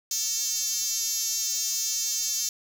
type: tone with high-pass filter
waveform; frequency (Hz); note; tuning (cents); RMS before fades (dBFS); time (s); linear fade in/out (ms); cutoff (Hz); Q
5% pulse; 449.7; A4; +38; -28; 0.11-2.49; 2; 6500; 3.5
effects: none